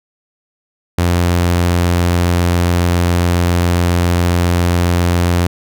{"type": "tone", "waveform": "sawtooth", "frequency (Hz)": 87.31, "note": "F2", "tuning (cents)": 0, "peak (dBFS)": -7, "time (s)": [0.98, 5.47], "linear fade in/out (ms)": 5, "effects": []}